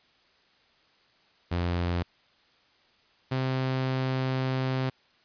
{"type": "tone pair in turn", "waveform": "sawtooth", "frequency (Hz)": [87.3, 130.8], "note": ["F2", "C3"], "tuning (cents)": [0, 0], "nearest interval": "perfect fifth", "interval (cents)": 700, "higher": "second", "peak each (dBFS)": -22, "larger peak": "neither", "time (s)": [[1.51, 2.03], [3.31, 4.9]], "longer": "second", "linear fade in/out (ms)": 10, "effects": ["white hiss -63 dBFS RMS until 5.24 s", "resampled to 11025 Hz"]}